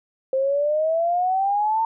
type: exponential sweep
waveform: sine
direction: up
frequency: 523.3 to 910 Hz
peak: -18 dBFS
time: 0.33-1.85 s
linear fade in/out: 2 ms
effects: none